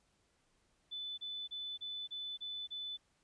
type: tone bursts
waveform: sine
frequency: 3500 Hz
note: A7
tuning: 10 cents flat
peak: -40 dBFS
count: 7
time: 0.91-2.974 s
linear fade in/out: 20 ms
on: 270 ms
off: 29 ms
effects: pink hiss -75 dBFS RMS until 3.23 s + resampled to 22050 Hz